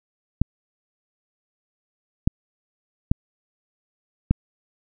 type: clicks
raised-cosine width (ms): 5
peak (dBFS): -4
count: 4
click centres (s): 0.416 / 2.275 / 3.115 / 4.31
effects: none